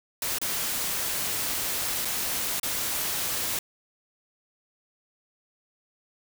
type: noise with dropouts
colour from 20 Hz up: white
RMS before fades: -29 dBFS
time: 0.22-3.59 s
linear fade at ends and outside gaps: 2 ms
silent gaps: 0.385-0.415 / 2.049-2.053 / 2.598-2.631 s
effects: none